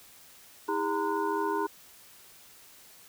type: tone cluster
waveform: sine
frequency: 321.8 / 406 / 925 / 1019 / 1461 Hz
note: E4 / G#4 / A#5 / C6 / F#6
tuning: -42 / -39 / -14 / -46 / -22 cents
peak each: -34 / -31 / -32 / -34 / -39 dBFS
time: 0.68-1.67 s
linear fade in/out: 10 ms
effects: white hiss -54 dBFS RMS until 3.08 s